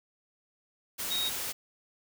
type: tone in noise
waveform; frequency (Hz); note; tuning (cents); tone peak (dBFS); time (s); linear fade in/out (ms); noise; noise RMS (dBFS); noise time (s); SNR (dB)
sine; 3766; A#7; +17; -29; 1.1-1.3; 20; white; -35; 0.98-1.53; +3
effects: none